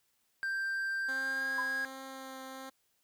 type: tone with pitch glide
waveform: triangle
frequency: 1576 to 1639.1 Hz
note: G6 to G#6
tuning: +9 to -23 cents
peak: -30 dBFS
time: 0.43-1.85 s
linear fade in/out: 0 ms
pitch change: +68 cents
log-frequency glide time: 1.13-1.55 s
type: tone with vibrato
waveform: 10% pulse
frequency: 265 Hz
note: C4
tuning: 22 cents sharp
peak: -35 dBFS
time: 1.08-2.7 s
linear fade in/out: 10 ms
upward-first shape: triangle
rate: 1.3 Hz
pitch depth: 12 cents each way
type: tone with exponential decay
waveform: sine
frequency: 1014 Hz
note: B5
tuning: 45 cents sharp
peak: -30 dBFS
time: 1.58-1.76 s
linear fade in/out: 5 ms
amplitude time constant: 37 ms
effects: white hiss -75 dBFS RMS until 3.03 s